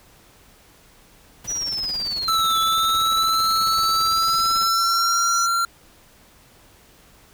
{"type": "noise with tremolo", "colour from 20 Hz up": "pink", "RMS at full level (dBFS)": -37, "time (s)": [1.44, 4.68], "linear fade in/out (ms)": 5, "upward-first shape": "sine", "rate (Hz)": 18, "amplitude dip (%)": 75}
{"type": "linear two-way sweep", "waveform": "sine", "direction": "down then up", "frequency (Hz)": [5920, 3428, 5920], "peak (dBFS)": -23, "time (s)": [1.47, 5.47], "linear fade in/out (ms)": 20, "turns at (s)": 2.59}
{"type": "tone with pitch glide", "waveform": "square", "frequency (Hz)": [1318.5, 1370.5], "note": ["E6", "F6"], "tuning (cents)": [0, -33], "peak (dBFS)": -19, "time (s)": [2.28, 5.65], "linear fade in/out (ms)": 2, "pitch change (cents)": 67, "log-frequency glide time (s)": [4.03, 5.18]}
{"effects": ["pink hiss -52 dBFS RMS until 7.33 s"]}